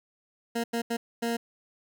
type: tone bursts at uneven times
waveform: 20% pulse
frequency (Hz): 233.1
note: A#3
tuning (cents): 0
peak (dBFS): -22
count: 4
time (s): 0.55-0.64 / 0.73-0.82 / 0.9-0.97 / 1.22-1.37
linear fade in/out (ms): 10
effects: none